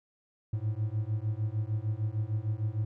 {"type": "beating tone pair", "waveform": "triangle", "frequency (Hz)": [104.5, 111.1], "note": ["G#2", "A2"], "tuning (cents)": [11, 17], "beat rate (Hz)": 6.6, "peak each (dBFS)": [-30, -30], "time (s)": [0.53, 2.85], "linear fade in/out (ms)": 5, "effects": []}